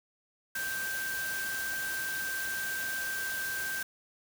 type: tone in noise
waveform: sine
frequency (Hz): 1568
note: G6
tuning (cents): 0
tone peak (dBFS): -33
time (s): 0.55-3.83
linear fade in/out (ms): 5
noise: white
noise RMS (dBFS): -39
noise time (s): 0.55-3.83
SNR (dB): +3
effects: none